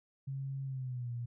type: tone with pitch glide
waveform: sine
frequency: 135.9 to 119.68 Hz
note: C#3 to A#2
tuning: -34 to +46 cents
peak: -36 dBFS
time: 0.27-1.26 s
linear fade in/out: 10 ms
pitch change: -220 cents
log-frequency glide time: 0.64-1.11 s
effects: none